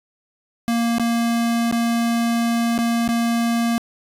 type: tone with dropouts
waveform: square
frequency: 233.1 Hz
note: A#3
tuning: in tune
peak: -18 dBFS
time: 0.68-3.78 s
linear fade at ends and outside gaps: 0 ms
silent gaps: 0.983-0.997 / 1.713-1.725 / 2.779-2.788 / 3.078-3.089 s
effects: resampled to 32000 Hz + 10-bit